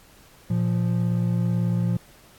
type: tone pair together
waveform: triangle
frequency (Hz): 116.54 / 174.61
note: A#2 / F3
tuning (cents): 0 / 0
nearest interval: perfect fifth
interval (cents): 700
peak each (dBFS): -21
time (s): 0.5-1.97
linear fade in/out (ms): 5
effects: pink hiss -53 dBFS RMS until 2.38 s + AAC 64 kbps